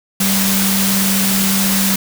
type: tone in noise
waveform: sine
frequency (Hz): 194.4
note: G3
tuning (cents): -14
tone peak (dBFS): -16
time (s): 0.2-1.96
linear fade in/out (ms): 5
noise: white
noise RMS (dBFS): -17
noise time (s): 0.2-1.96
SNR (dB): -2
effects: none